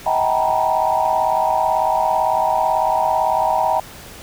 sine tone cluster, 637 / 754 / 792 / 905 / 963 Hz, D#5 / F#5 / G5 / A5 / B5, +41 / +32 / +18 / +48 / -44 cents, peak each -21 dBFS, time 0.06-3.8 s, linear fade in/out 5 ms, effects tanh soft clip ceiling -3 dBFS + pink hiss -38 dBFS RMS until 4.22 s

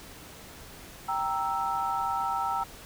sine chord, E diminished, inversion first, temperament equal, 784 / 932.3 / 1318.5 Hz, G5 / Bb5 / E6, 0 / 0 / 0 cents, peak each -31 dBFS, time 1.08-2.64 s, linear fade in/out 10 ms, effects pink hiss -47 dBFS RMS until 2.85 s

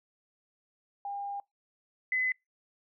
sine tone pair in turn, 804 / 2022 Hz, G5 / B6, +44 / +40 cents, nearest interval octave + major third, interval 1596 cents, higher second, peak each -34 / -26 dBFS, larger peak second, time 1.05-1.4 / 2.12-2.32 s, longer first, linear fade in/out 2 ms, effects noise-tail reverb RT60 0.2 s tail -26 dB re dry

